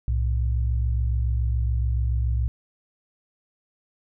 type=tone pair together; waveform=sine; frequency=63.35 / 110.4 Hz; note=B1 / A2; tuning=+45 / +6 cents; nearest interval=minor seventh; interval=961 cents; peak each=-21 / -27 dBFS; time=0.08-2.48 s; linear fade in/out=0 ms; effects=none